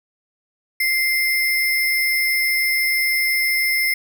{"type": "tone with sample-and-hold", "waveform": "sine", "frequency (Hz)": 2093, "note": "C7", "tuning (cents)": 0, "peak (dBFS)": -16, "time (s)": [0.8, 3.94], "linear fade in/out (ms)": 5, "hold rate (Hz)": 7350, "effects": []}